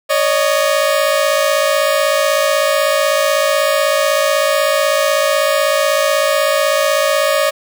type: tone pair together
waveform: sawtooth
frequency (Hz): 559.9 / 616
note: C#5 / D#5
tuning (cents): +17 / -17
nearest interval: major second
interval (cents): 166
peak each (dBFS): -11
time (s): 0.09-7.51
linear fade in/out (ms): 20
effects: none